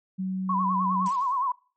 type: tone with pitch glide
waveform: sine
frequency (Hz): 187.9 to 186.71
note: F#3 to F#3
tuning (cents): +27 to +16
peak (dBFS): -26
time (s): 0.18-1.09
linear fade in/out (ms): 20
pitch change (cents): -11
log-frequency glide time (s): 0.61-0.75
type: tone with vibrato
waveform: sine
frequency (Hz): 1046.5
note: C6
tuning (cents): 0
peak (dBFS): -23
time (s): 0.49-1.52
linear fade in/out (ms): 5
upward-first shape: sine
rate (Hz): 9.7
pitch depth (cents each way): 120
type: noise with exponential decay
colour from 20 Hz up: blue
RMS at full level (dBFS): -36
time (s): 1.06-1.52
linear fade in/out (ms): 0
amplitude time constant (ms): 100
effects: noise-tail reverb RT60 0.4 s tail -24 dB re dry + MP3 32 kbps